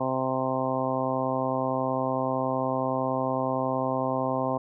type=harmonic tone; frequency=130.81 Hz; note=C3; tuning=in tune; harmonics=1 / 2 / 3 / 4 / 5 / 6 / 7 / 8; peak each=-35 / -31 / -37 / -31 / -31 / -34 / -34 / -33 dBFS; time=0-4.58 s; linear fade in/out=10 ms; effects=none